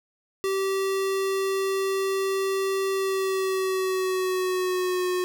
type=tone with pitch glide; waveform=square; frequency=387.1 to 363.3 Hz; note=G4 to F#4; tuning=-22 to -32 cents; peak=-24 dBFS; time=0.44-5.24 s; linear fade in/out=0 ms; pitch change=-110 cents; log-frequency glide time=2.92-5.07 s; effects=none